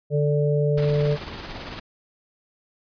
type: harmonic tone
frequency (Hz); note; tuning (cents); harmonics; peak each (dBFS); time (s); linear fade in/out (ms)
146.83; D3; 0; 1 / 3 / 4; -20 / -23 / -27; 0.1-1.18; 50
type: noise with tremolo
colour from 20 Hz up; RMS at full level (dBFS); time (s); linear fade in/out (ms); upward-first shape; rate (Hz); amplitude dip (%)
pink; -33; 0.77-1.8; 10; sine; 18; 40
effects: resampled to 11025 Hz